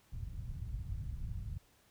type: low-pass noise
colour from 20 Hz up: white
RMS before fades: -41 dBFS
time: 0.12-1.58 s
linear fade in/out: 2 ms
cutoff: 110 Hz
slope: 24 dB/octave
effects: pink hiss -68 dBFS RMS until 1.9 s